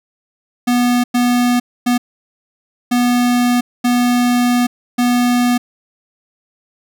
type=tone bursts at uneven times; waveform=square; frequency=244.3 Hz; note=B3; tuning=19 cents flat; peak=-12 dBFS; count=6; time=0.67-1.04 / 1.14-1.6 / 1.86-1.98 / 2.91-3.61 / 3.84-4.67 / 4.98-5.58 s; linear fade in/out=10 ms; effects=none